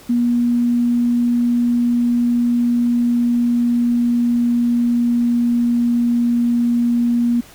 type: tone with pitch glide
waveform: sine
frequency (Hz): 240 to 238.2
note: B3 to A#3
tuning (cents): -49 to +38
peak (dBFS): -13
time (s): 0.09-7.41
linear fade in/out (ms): 10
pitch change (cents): -13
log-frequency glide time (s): 2.01-6.28
effects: pink hiss -43 dBFS RMS until 7.54 s